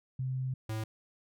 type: tone pair in turn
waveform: sine / square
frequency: 130 / 109.82 Hz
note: C3 / A2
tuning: -11 / -3 cents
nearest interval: minor third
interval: 292 cents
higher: first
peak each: -31 / -34 dBFS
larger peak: first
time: 0.19-0.54 / 0.69-0.84 s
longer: first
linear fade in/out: 5 ms
effects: none